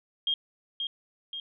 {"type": "tone with echo", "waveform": "sine", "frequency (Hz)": 3228, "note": "G#7", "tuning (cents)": -50, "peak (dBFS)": -24, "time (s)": [0.27, 0.34], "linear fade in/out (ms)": 2, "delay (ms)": 530, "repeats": 2, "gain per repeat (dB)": -5, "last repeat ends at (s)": 1.4, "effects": []}